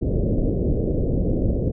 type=low-pass noise; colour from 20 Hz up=pink; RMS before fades=-21 dBFS; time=0.01-1.72 s; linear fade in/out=20 ms; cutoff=550 Hz; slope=48 dB/octave; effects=none